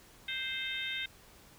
harmonic tone, 523.3 Hz, C5, in tune, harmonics 3 / 4 / 5 / 6 / 7, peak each -42 / -39 / -43 / -42 / -39 dBFS, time 0.28-1.06 s, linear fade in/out 5 ms, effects pink hiss -58 dBFS RMS until 1.58 s

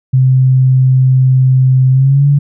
sine tone with pitch glide, 130.1 to 142.7 Hz, C3 to D3, -9 to -49 cents, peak -5 dBFS, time 0.13-2.39 s, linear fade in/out 10 ms, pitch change +160 cents, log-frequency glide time 1.91-2.27 s, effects none

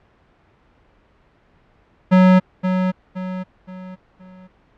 square tone with echo, 185 Hz, F#3, in tune, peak -9 dBFS, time 2.11-2.4 s, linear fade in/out 20 ms, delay 520 ms, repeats 4, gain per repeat -8 dB, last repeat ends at 4.48 s, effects pink hiss -56 dBFS RMS until 4.77 s + low-pass 2000 Hz 12 dB/octave

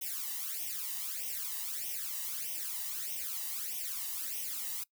blue noise with flanger, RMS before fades -38 dBFS, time 0.01-4.84 s, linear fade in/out 10 ms, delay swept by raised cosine 0.34 to 1.06 ms, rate 1.6 Hz, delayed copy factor +0.9, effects noise-tail reverb RT60 0.1 s tail -22 dB re dry

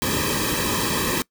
pink noise with comb filter, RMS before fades -23 dBFS, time 0.02-1.22 s, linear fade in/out 0 ms, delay 1.4 ms, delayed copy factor -1, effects noise-tail reverb RT60 0.1 s tail -23 dB re dry

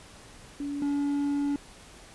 sine / triangle tone pair in turn, 285.4 / 285.4 Hz, D4 / D4, -49 / -49 cents, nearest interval unison, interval 0 cents, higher neither, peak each -30 / -23 dBFS, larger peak second, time 0.6-0.82 / 0.82-1.56 s, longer second, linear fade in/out 2 ms, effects pink hiss -50 dBFS RMS until 2.14 s + resampled to 24000 Hz

